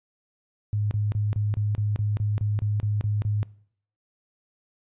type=tone bursts; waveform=sine; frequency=104.4 Hz; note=G#2; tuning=10 cents sharp; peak=-22 dBFS; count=13; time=0.73-3.43 s; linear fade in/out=0 ms; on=180 ms; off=30 ms; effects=noise-tail reverb RT60 0.6 s tail -22 dB re dry + resampled to 8000 Hz